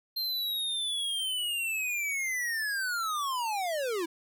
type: linear sweep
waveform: square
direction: down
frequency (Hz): 4186 to 316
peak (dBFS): -30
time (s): 0.16-4.06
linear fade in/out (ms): 10
effects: none